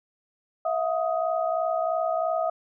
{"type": "tone cluster", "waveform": "sine", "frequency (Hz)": [653, 716, 1253], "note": ["E5", "F5", "D#6"], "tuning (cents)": [-17, 43, 12], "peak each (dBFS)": [-25, -28, -32], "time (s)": [0.65, 2.5], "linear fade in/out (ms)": 5, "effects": []}